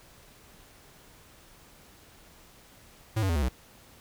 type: tone with pitch steps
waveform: square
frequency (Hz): 110 / 95.76 / 83.36 / 72.57 / 63.18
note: A2 / G2 / E2 / D2 / B1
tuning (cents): 0 / -40 / +20 / -20 / +40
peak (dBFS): -25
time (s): 3.16-3.49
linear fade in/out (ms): 10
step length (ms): 66
effects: pink hiss -55 dBFS RMS until 4 s